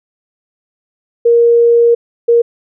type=tone bursts at uneven times; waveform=sine; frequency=469.7 Hz; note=A#4; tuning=13 cents sharp; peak=-5 dBFS; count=2; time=1.25-1.95 / 2.28-2.42 s; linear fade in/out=10 ms; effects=none